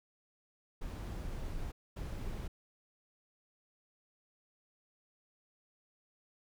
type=noise bursts at uneven times; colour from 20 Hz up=brown; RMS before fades=-40 dBFS; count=2; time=0.81-1.72 / 1.96-2.48 s; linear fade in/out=10 ms; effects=none